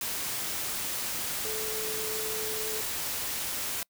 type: tone in noise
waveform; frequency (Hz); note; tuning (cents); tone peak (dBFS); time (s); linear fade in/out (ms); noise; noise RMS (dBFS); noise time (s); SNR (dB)
sine; 435.3; A4; -19; -36; 1.45-2.81; 2; white; -33; 0.01-3.83; -6
effects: noise-tail reverb RT60 0.1 s tail -26 dB re dry